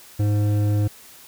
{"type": "tone with hard clipping", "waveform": "triangle", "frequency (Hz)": 103.83, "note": "G#2", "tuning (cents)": 0, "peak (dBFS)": -19, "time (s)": [0.19, 0.88], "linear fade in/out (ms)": 10, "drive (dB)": 14, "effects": ["white hiss -46 dBFS RMS until 1.27 s"]}